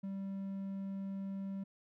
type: tone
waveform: triangle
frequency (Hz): 194.9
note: G3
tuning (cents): -10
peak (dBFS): -36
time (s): 0.03-1.64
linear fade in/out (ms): 10
effects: none